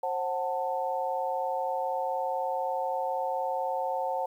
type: chord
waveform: sine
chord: F# diminished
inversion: second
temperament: just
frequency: 532.8 / 740 / 888 Hz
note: C5 / F#5 / A5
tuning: +31 / 0 / +16 cents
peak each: -32 dBFS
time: 0.03-4.26 s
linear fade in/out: 5 ms
effects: 10-bit